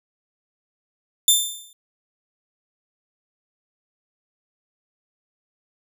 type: tone with exponential decay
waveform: 15% pulse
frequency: 3567 Hz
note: A7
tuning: 23 cents sharp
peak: -3 dBFS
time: 1.28-1.73 s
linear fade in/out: 2 ms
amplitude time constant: 97 ms
effects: none